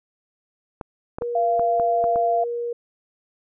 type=clicks; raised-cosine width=1 ms; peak=-17 dBFS; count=7; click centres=0.812 / 1.185 / 1.221 / 1.595 / 1.798 / 2.041 / 2.159 s
type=tone with pitch glide; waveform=sine; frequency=477.5 to 474.7 Hz; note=A#4 to A#4; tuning=+42 to +31 cents; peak=-24 dBFS; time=1.21-2.73 s; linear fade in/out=5 ms; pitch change=-11 cents; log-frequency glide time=1.96-2.29 s
type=tone; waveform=sine; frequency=688 Hz; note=F5; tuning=26 cents flat; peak=-18 dBFS; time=1.35-2.44 s; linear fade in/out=5 ms
effects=none